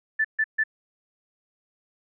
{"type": "tone bursts", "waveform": "sine", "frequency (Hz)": 1757, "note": "A6", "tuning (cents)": -3, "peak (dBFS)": -19, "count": 3, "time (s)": [0.19, 0.638], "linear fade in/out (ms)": 10, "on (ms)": 56, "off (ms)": 140, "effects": []}